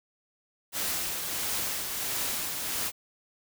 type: noise with tremolo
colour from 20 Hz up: white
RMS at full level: -30 dBFS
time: 0.72-2.92 s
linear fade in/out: 50 ms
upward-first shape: triangle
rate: 1.5 Hz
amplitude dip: 40%
effects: none